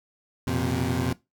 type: chord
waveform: 20% pulse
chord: F suspended fourth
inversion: none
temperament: equal with one note detuned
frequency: 87.31 / 119.4 / 130.81 Hz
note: F2 / Bb2 / C3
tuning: 0 / +42 / 0 cents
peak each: -24 dBFS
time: 0.47-1.13 s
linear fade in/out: 5 ms
effects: noise-tail reverb RT60 0.2 s tail -19 dB re dry